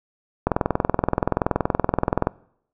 click train, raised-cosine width 1 ms, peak -4 dBFS, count 39, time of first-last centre 0.47-2.271 s, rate 21.1 Hz, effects noise-tail reverb RT60 0.7 s tail -23 dB re dry

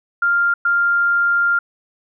sine tone bursts at uneven times, 1396.9 Hz, F6, in tune, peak -13 dBFS, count 2, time 0.22-0.54 / 0.65-1.59 s, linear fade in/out 5 ms, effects none

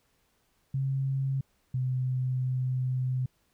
sine tone pair in turn, 135 / 128.23 Hz, C#3 / C3, -45 / -35 cents, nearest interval minor second, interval 90 cents, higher first, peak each -26 dBFS, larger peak neither, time 0.74-1.41 / 1.74-3.26 s, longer second, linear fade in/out 5 ms, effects pink hiss -71 dBFS RMS until 3.53 s

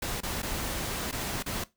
pink noise with dropouts, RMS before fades -33 dBFS, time 0.02-1.64 s, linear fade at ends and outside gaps 5 ms, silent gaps 0.206-0.232 / 0.42-0.429 / 1.114-1.125 / 1.427-1.461 s, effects noise-tail reverb RT60 0.2 s tail -18 dB re dry

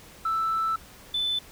sine tone pair in turn, 1321 / 3511 Hz, E6 / A7, +3 / -4 cents, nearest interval octave + perfect fourth, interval 1693 cents, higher second, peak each -22 / -23 dBFS, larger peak first, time 0.25-0.76 / 1.14-1.39 s, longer first, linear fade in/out 5 ms, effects tanh soft clip ceiling -20 dBFS + pink hiss -49 dBFS RMS until 1.51 s

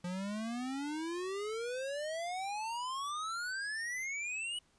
square exponential sweep, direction up, 174.61 to 2960 Hz, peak -37 dBFS, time 0.04-4.59 s, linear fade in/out 5 ms, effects pink hiss -70 dBFS RMS until 4.78 s + resampled to 22050 Hz

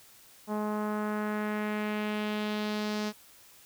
sawtooth tone with low-pass filter sweep, 211.2 Hz, G#3, 29 cents sharp, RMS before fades -32 dBFS, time 0.47-3.13 s, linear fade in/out 50 ms, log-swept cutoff 960 to 5500 Hz, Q 1.8, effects white hiss -56 dBFS RMS until 3.65 s

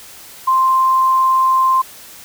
sine tone, 1047 Hz, C6, 1 cent sharp, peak -10 dBFS, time 0.47-1.82 s, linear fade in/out 10 ms, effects white hiss -38 dBFS RMS until 2.24 s

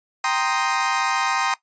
30% pulse chord, C minor seventh, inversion second, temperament equal, 784 / 932.3 / 1046.5 / 1244.5 Hz, G5 / Bb5 / C6 / Eb6, 0 / 0 / 0 / 0 cents, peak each -23 dBFS, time 0.24-1.54 s, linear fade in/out 2 ms, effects noise-tail reverb RT60 0.1 s tail -17 dB re dry + resampled to 16000 Hz

